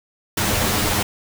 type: noise with comb filter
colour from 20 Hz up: pink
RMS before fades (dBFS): -20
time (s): 0.37-1.03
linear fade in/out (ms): 5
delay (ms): 9.8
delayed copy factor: +1
effects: none